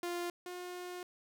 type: tone pair in turn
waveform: sawtooth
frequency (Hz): 349.2 / 358.4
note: F4 / F4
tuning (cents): 0 / +45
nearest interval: unison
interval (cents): 45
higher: second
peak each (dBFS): -32 / -38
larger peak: first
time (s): 0.03-0.3 / 0.46-1.03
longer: second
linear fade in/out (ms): 2
effects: none